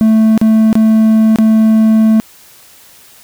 triangle tone with dropouts, 220 Hz, A3, in tune, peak -3 dBFS, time 0.01-2.2 s, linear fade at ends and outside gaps 0 ms, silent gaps 0.377-0.414 / 0.729-0.754 / 1.359-1.386 s, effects white hiss -41 dBFS RMS until 3.23 s

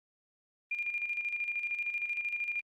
sine tone with tremolo, 2408 Hz, D7, 43 cents sharp, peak -30 dBFS, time 0.71-2.61 s, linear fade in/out 5 ms, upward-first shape square, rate 13 Hz, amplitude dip 55%, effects Opus 32 kbps

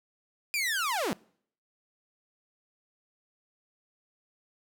sawtooth linear sweep, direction down, 2450 to 155.56 Hz, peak -24 dBFS, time 0.54-1.13 s, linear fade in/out 0 ms, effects noise-tail reverb RT60 0.6 s tail -25 dB re dry

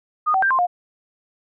sine tone with pitch steps, 1231 / 763 / 1579 / 1049 / 712 Hz, D#6 / G5 / G6 / C6 / F5, -19 / -47 / +12 / +4 / +33 cents, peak -15 dBFS, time 0.26-0.67 s, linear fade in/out 20 ms, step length 82 ms, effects none

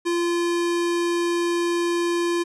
square tone, 344.6 Hz, F4, 23 cents flat, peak -21 dBFS, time 0.05-2.44 s, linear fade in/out 20 ms, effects resampled to 24000 Hz

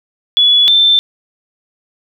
sine tone pair in turn, 3411 / 3552 Hz, G#7 / A7, +46 / +16 cents, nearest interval minor second, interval 70 cents, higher second, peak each -6 dBFS, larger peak neither, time 0.37-0.68 / 0.68-0.99 s, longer neither, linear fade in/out 0 ms, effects 8-bit

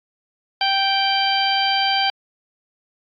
harmonic tone, 783 Hz, G5, 2 cents flat, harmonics 1 / 2 / 3 / 4 / 5 / 6, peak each -20 / -26 / -26 / -22 / -34 / -24 dBFS, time 0.61-2.1 s, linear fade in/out 2 ms, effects AAC 48 kbps

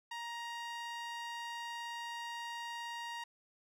sawtooth tone with band-pass filter, 939 Hz, A#5, 12 cents sharp, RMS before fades -43 dBFS, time 0.11-3.24 s, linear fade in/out 5 ms, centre 2100 Hz, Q 0.55, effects none

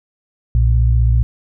sine tone pair together, 60.41 / 115.9 Hz, B1 / A#2, -38 / -10 cents, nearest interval major seventh, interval 1128 cents, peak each -11 / -15 dBFS, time 0.55-1.23 s, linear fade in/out 0 ms, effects none

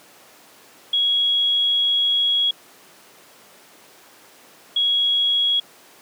sine tone pair in turn, 3322 / 3322 Hz, G#7 / G#7, 0 / 0 cents, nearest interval unison, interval 0 cents, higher neither, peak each -16 dBFS, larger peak neither, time 0.93-2.51 / 4.76-5.6 s, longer first, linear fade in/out 5 ms, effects pink hiss -48 dBFS RMS until 6.01 s + high-pass 300 Hz 12 dB/octave

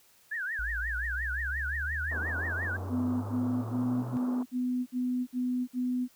sine tone with vibrato, 1647 Hz, G#6, 15 cents flat, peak -31 dBFS, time 0.31-2.77 s, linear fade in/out 10 ms, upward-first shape triangle, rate 5.7 Hz, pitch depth 260 cents each way
sine exponential sweep, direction up, 55.1 to 125.5 Hz, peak -34 dBFS, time 0.59-4.17 s, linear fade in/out 0 ms
pink band-pass noise, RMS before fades -43 dBFS, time 2.11-4.43 s, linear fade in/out 5 ms, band 200 to 1300 Hz, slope 48 dB/octave
sine tone bursts, 250 Hz, B3, 21 cents sharp, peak -27 dBFS, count 8, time 2.89-6.082 s, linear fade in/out 50 ms, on 350 ms, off 56 ms
effects white hiss -62 dBFS RMS until 6.15 s

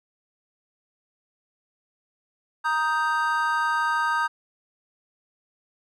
triangle chord, Eb major, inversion second, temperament equal with one note detuned, 935.6 / 1244.5 / 1568 Hz, Bb5 / Eb6 / G6, +6 / 0 / 0 cents, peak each -24 dBFS, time 2.64-4.28 s, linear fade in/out 20 ms, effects none

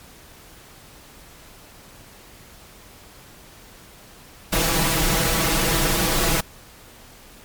pink noise with comb filter, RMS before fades -20 dBFS, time 4.52-6.41 s, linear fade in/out 10 ms, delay 6.1 ms, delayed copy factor +0.95, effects pink hiss -46 dBFS RMS until 7.44 s + MP3 96 kbps

